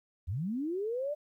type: linear sweep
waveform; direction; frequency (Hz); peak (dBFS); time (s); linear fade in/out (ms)
sine; up; 72.5 to 608; -31; 0.27-1.15; 20
effects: 12-bit